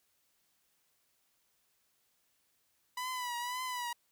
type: tone with vibrato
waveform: sawtooth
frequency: 987.8 Hz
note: B5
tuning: in tune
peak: -32 dBFS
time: 2.97-3.93 s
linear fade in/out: 5 ms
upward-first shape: triangle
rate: 1.9 Hz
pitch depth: 69 cents each way
effects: white hiss -75 dBFS RMS until 4.11 s